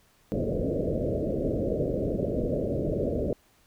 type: low-pass noise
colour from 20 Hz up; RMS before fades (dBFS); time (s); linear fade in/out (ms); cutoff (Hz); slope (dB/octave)
white; -28; 0.32-3.33; 0; 620; 96
effects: pink hiss -63 dBFS RMS until 3.66 s